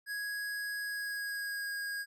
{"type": "tone with pitch glide", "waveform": "square", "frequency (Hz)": [1661.2, 1636.4], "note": ["G#6", "G#6"], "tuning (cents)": [0, -26], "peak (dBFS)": -36, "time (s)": [0.06, 2.06], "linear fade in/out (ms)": 50, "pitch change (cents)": -26, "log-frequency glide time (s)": [0.83, 1.71], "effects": []}